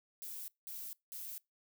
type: noise bursts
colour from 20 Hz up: violet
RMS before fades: -45 dBFS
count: 3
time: 0.22-1.38 s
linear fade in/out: 0 ms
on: 260 ms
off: 190 ms
effects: noise-tail reverb RT60 0.2 s tail -24 dB re dry